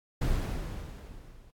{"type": "noise with level ramp", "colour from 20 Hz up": "brown", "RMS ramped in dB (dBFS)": [-26, -54], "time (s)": [0.21, 1.51], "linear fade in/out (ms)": 10, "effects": ["AAC 64 kbps"]}